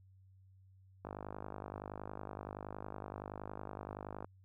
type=click train; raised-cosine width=1 ms; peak=-29 dBFS; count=163; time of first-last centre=1.05-4.245 s; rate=50.7 Hz; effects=added 95 Hz sine -60 dBFS peak until 4.44 s